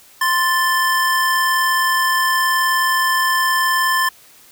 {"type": "tone pair together", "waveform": "square", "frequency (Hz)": [1046.5, 1757.2], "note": ["C6", "A6"], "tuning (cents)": [0, -3], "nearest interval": "major sixth", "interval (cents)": 897, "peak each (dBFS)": -18, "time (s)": [0.21, 4.09], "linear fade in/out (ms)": 5, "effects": ["white hiss -47 dBFS RMS until 4.51 s"]}